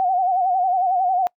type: tone with vibrato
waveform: sine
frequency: 740 Hz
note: F#5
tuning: in tune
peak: -16 dBFS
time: 0-1.27 s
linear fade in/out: 0 ms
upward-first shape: sine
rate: 11 Hz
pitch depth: 80 cents each way
effects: noise-tail reverb RT60 0.1 s tail -26 dB re dry